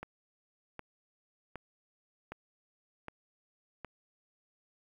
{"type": "click train", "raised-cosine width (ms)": 0.5, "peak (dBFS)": -26, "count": 6, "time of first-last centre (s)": [0.03, 3.847], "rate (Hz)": 1.31, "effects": ["10-bit"]}